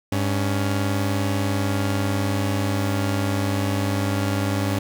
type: tone pair together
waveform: sawtooth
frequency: 100.06 / 280 Hz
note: G2 / C#4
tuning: +36 / +18 cents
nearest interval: octave + tritone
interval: 1782 cents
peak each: -18 / -22 dBFS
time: 0.12-4.79 s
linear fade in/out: 5 ms
effects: none